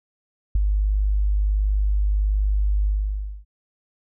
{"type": "tone with ADSR envelope", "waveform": "sine", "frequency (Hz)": 50.7, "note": "G#1", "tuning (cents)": -41, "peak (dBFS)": -13, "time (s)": [0.55, 3.45], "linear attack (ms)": 5, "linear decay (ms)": 13, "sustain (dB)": -4, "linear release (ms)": 590, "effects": []}